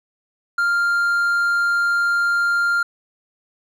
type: tone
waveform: triangle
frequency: 1396.9 Hz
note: F6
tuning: in tune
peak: -14 dBFS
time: 0.58-2.83 s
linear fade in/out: 5 ms
effects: none